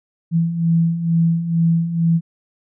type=beating tone pair; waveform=sine; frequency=164.81 / 167.01 Hz; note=E3 / E3; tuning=0 / +23 cents; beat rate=2.2 Hz; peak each=-21 / -15 dBFS; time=0.31-2.21 s; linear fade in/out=50 ms; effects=none

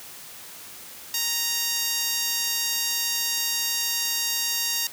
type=tone with band-pass filter; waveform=10% pulse; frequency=932.3 Hz; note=A#5; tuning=in tune; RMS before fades=-26 dBFS; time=1.14-4.87 s; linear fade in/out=2 ms; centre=9700 Hz; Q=1.2; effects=white hiss -42 dBFS RMS until 4.92 s + high-pass 60 Hz 12 dB/octave

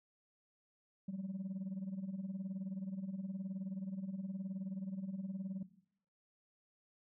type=tone with tremolo; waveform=sine; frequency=191.7 Hz; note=G3; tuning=38 cents flat; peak=-35 dBFS; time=1.08-5.63 s; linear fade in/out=5 ms; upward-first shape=sine; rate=19 Hz; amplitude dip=85%; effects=noise-tail reverb RT60 0.7 s tail -17 dB re dry + tanh soft clip ceiling -36 dBFS

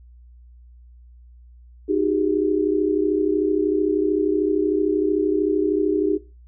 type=tone cluster; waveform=sine; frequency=309.3 / 372.3 / 405.4 Hz; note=D#4 / F#4 / G#4; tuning=-10 / +11 / -42 cents; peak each=-22 dBFS; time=1.88-6.18 s; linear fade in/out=20 ms; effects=noise-tail reverb RT60 0.3 s tail -21 dB re dry + added 60 Hz sine -44 dBFS peak until 6.47 s

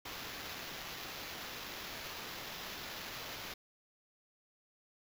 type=noise with sample-and-hold; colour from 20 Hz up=blue; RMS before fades=-45 dBFS; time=0.05-3.54 s; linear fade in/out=5 ms; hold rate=8820 Hz; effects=none

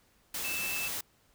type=tone in noise; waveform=sine; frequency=2637 Hz; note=E7; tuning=in tune; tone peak=-34 dBFS; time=0.44-0.88 s; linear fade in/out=5 ms; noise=white; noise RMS=-36 dBFS; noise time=0.34-1.01 s; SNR=-1 dB; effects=pink hiss -67 dBFS RMS until 1.34 s

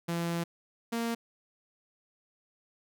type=tone pair in turn; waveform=sawtooth; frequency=169.6 / 231.8 Hz; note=E3 / A#3; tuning=+50 / -10 cents; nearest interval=perfect fourth; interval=540 cents; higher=second; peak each=-26 dBFS; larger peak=neither; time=0.08-0.44 / 0.92-1.15 s; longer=first; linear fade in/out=10 ms; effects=none

